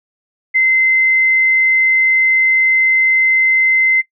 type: tone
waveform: sine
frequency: 2066 Hz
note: C7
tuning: 22 cents flat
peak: -9 dBFS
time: 0.54-4.02 s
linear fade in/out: 20 ms
effects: noise-tail reverb RT60 0.1 s tail -20 dB re dry